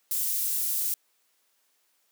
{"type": "high-pass noise", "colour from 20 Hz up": "pink", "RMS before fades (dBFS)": -28, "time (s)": [0.11, 0.94], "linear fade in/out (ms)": 0, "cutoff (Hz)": 12000, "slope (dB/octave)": 12, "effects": ["white hiss -70 dBFS RMS until 2.11 s", "high-pass 300 Hz 12 dB/octave"]}